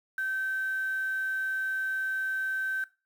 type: tone with quantisation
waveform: sine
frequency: 1546 Hz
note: G6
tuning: 24 cents flat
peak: -28 dBFS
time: 0.18-2.84 s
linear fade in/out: 2 ms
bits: 8
effects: noise-tail reverb RT60 0.3 s tail -19 dB re dry